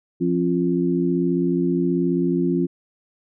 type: tone cluster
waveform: sine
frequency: 173.9 / 268.8 / 347.5 Hz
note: F3 / C4 / F4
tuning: -7 / +47 / -9 cents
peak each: -22 dBFS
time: 0.2-2.67 s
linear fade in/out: 20 ms
effects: none